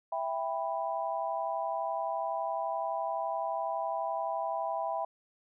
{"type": "chord", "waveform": "sine", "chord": "E minor", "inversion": "none", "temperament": "just", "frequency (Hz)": [659.3, 791.1, 988.9], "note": ["E5", "G5", "B5"], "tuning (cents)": [0, 16, 2], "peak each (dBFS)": [-34, -35, -36], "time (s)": [0.12, 5.05], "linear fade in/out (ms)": 5, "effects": []}